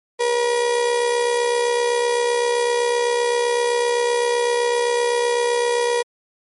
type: tone with amplitude modulation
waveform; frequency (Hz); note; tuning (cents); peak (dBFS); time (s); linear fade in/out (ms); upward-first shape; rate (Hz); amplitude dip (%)
35% pulse; 479.4; A#4; +48; -13; 0.19-6.03; 20; sine; 67.8; 50
effects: MP3 48 kbps